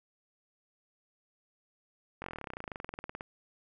slowing click train, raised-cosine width 0.5 ms, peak -24 dBFS, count 28, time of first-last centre 2.22-3.209 s, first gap 21 ms, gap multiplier 1.04, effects none

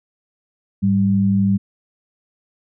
sine tone pair together, 103.83 / 196 Hz, G#2 / G3, 0 / 0 cents, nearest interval major seventh, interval 1100 cents, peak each -20 / -14 dBFS, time 0.82-1.58 s, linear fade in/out 20 ms, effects none

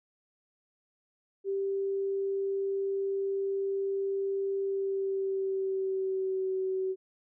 sine tone with pitch glide, 392 to 378 Hz, G4 to F#4, 0 to +37 cents, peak -28 dBFS, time 1.44-6.96 s, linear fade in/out 50 ms, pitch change -63 cents, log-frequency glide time 4.62-6.52 s, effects none

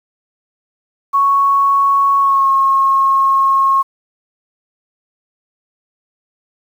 sine tone with pitch glide, 1108.7 to 1084.6 Hz, C#6 to C#6, 0 to -38 cents, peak -9 dBFS, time 1.13-3.83 s, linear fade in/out 20 ms, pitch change -38 cents, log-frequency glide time 2.19-2.49 s, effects 7-bit

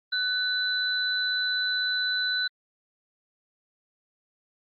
sine tone pair together, 1500 / 4002 Hz, F#6 / B7, +23 / +22 cents, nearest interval octave + perfect fourth, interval 1699 cents, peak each -27 dBFS, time 0.12-2.48 s, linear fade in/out 10 ms, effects Opus 48 kbps

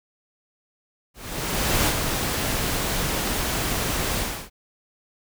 pink noise with ADSR envelope, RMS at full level -20 dBFS, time 1.14-4.5 s, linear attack 730 ms, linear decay 61 ms, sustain -5 dB, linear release 310 ms, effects none

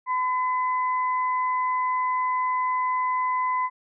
sine tone pair together, 1012 / 2018 Hz, B5 / B6, +42 / +37 cents, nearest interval octave, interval 1195 cents, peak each -22 / -33 dBFS, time 0.06-3.7 s, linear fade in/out 50 ms, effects none

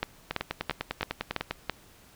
two click trains, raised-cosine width 0.3 ms, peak -13 / -11 dBFS, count 13 / 6, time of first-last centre 0.31-1.51 / 0.03-1.697 s, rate 10 / 3 Hz, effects pink hiss -56 dBFS RMS until 2.15 s

